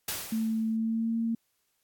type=noise with exponential decay; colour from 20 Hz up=white; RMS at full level=-30 dBFS; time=0.08-0.77 s; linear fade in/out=5 ms; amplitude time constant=150 ms
type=tone with pitch glide; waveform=sine; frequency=222.3 to 228.4 Hz; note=A3 to A#3; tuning=+18 to -35 cents; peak=-26 dBFS; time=0.32-1.35 s; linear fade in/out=5 ms; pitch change=+47 cents; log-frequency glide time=0.7-1.16 s
effects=white hiss -75 dBFS RMS until 1.83 s + AAC 64 kbps